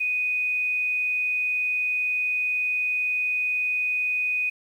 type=tone; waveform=sine; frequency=2489 Hz; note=D#7; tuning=in tune; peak=-22 dBFS; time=0-4.5 s; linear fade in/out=10 ms; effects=9-bit